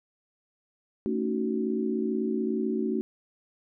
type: chord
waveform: sine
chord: D# half-diminished seventh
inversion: second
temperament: just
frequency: 224 / 280 / 311.1 / 373.4 Hz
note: A3 / C#4 / D#4 / F#4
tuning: +31 / +18 / 0 / +16 cents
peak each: -29 / -33 / -34 / -30 dBFS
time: 1.06-3.01 s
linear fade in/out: 0 ms
effects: none